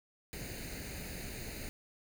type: noise with comb filter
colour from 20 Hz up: pink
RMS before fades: -43 dBFS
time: 0.33-1.69 s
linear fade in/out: 0 ms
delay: 0.45 ms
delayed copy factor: +0.75
effects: none